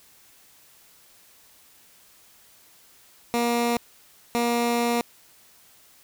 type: tone bursts at uneven times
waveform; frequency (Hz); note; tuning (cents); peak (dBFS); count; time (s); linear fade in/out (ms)
15% pulse; 237.1; A#3; +30; -15; 2; 3.34-3.77 / 4.35-5.01; 0
effects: white hiss -55 dBFS RMS until 6.03 s